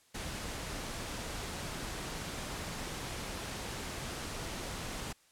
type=noise; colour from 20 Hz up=pink; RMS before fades=-40 dBFS; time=0.14-5.13 s; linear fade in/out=10 ms; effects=white hiss -66 dBFS RMS until 5.31 s + low-pass 10000 Hz 12 dB/octave